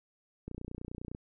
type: click train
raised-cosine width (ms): 3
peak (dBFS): -28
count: 21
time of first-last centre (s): 0.48-1.149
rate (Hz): 29.9
effects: none